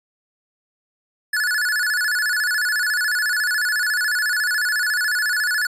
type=tone with vibrato; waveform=square; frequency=1588 Hz; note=G6; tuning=22 cents sharp; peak=-19 dBFS; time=1.33-5.67 s; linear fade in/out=5 ms; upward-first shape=square; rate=14 Hz; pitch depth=140 cents each way; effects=resampled to 32000 Hz